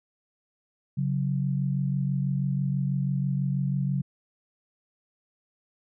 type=tone pair together; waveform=sine; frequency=138.59 / 184.72 Hz; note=C#3 / F#3; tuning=0 / -3 cents; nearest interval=perfect fourth; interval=497 cents; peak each=-25 / -29 dBFS; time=0.97-4.02 s; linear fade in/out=10 ms; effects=none